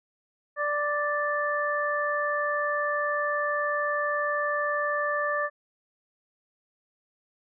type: harmonic tone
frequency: 587.3 Hz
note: D5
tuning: in tune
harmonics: 1 / 2 / 3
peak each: -29 / -29 / -29 dBFS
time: 0.56-5.5 s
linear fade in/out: 50 ms
effects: none